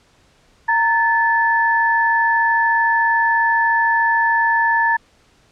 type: tone pair together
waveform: sine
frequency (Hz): 923.3 / 1743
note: A#5 / A6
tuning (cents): -17 / -17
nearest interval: major seventh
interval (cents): 1100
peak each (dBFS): -16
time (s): 0.68-4.97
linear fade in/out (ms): 10
effects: pink hiss -55 dBFS RMS until 5.51 s + low-pass 7000 Hz 12 dB/octave